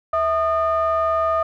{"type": "ring-modulated tone", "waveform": "triangle", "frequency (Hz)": 287.7, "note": "D4", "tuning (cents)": -36, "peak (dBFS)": -12, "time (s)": [0.13, 1.43], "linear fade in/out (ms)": 5, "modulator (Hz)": 940, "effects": []}